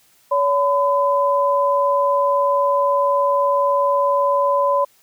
sine tone pair together, 566 / 1009.8 Hz, C#5 / B5, +36 / +38 cents, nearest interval minor seventh, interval 1002 cents, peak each -17 dBFS, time 0.31-4.85 s, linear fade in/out 10 ms, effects white hiss -56 dBFS RMS until 5.02 s

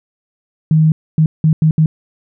sine tone bursts at uneven times, 157.2 Hz, D#3, 18 cents sharp, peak -7 dBFS, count 5, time 0.71-0.92 / 1.18-1.26 / 1.44-1.53 / 1.62-1.71 / 1.78-1.86 s, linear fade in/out 2 ms, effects none

